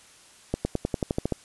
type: accelerating click train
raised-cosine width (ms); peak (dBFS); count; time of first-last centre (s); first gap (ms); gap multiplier
2; -11; 10; 0.54-1.323; 110; 0.94
effects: white hiss -53 dBFS RMS until 1.44 s + resampled to 24000 Hz